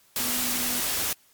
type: tone in noise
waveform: sine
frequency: 246.5 Hz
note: B3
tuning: 3 cents flat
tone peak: -35 dBFS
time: 0.2-0.8 s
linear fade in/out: 2 ms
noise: white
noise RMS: -27 dBFS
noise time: 0.16-1.13 s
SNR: -11 dB
effects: white hiss -60 dBFS RMS until 1.33 s + MP3 96 kbps